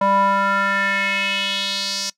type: tone with band-pass filter sweep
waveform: square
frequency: 197.3 Hz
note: G3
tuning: 11 cents sharp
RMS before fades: -20 dBFS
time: 0.01-2.1 s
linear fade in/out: 5 ms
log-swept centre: 850 to 5500 Hz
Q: 3.5
effects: noise-tail reverb RT60 0.1 s tail -21 dB re dry